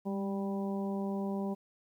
harmonic tone with a mistuned harmonic, 196 Hz, G3, in tune, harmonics 1 / 2 / 3 / 4 / 5, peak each -33 / -39 / -43 / -45 / -47 dBFS, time 0.05-1.55 s, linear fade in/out 20 ms, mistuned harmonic 1, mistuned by +27 cents, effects 11-bit

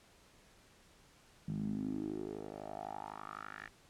10% pulse tone with band-pass filter sweep, 51.91 Hz, G#1, in tune, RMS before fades -42 dBFS, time 1.48-3.68 s, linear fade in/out 5 ms, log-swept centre 170 to 1800 Hz, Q 4.9, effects pink hiss -64 dBFS RMS until 3.89 s + low-pass 10000 Hz 12 dB/octave

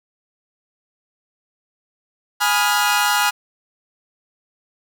sawtooth chord, F half-diminished seventh, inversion first, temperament equal with one note detuned, 830.6 / 987.8 / 1244.5 / 1415.6 Hz, Ab5 / Cb6 / Eb6 / F6, 0 / 0 / 0 / +23 cents, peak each -16 / -19 / -21 / -16 dBFS, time 2.4-3.31 s, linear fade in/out 20 ms, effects none

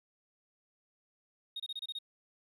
triangle tone bursts, 3723 Hz, A#7, 3 cents flat, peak -34 dBFS, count 7, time 1.56-1.988 s, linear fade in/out 5 ms, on 38 ms, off 27 ms, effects tanh soft clip ceiling -33 dBFS

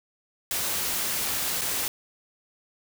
white noise with dropouts, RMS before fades -28 dBFS, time 0.51-1.88 s, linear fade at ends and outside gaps 1 ms, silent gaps 1.611-1.616 s, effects none

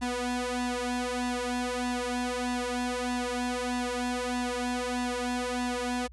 sawtooth tone with flanger, 246.9 Hz, B3, in tune, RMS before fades -31 dBFS, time 0.01-6.08 s, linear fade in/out 20 ms, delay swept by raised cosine 1.1 to 2.9 ms, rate 1.6 Hz, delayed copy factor +0.85, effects added 60 Hz sine -46 dBFS peak until 6.12 s + resampled to 24000 Hz

